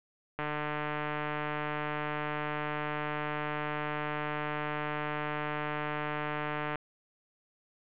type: click train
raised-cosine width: 0.5 ms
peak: -19 dBFS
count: 956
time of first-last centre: 0.39-6.757 s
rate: 150 Hz
effects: resampled to 8000 Hz + 8-bit